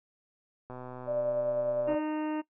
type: click train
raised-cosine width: 1 ms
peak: -29 dBFS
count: 158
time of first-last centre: 0.7-1.946 s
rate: 126 Hz
type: tone with tremolo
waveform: sine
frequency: 595 Hz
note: D5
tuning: 22 cents sharp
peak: -25 dBFS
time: 1.06-2.01 s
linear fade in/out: 50 ms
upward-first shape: triangle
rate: 9.9 Hz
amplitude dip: 40%
type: harmonic tone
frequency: 307.1 Hz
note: D#4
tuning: 23 cents flat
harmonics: 1 / 2 / 3 / 4 / 5 / 6 / 7 / 8 / 9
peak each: -30 / -40 / -39 / -49 / -51 / -51 / -57 / -57 / -50 dBFS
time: 1.87-2.42 s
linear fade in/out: 20 ms
effects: noise-tail reverb RT60 0.1 s tail -19 dB re dry